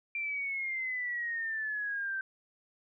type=exponential sweep; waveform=sine; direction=down; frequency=2370 to 1550 Hz; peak=-32 dBFS; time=0.15-2.21 s; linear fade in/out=2 ms; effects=none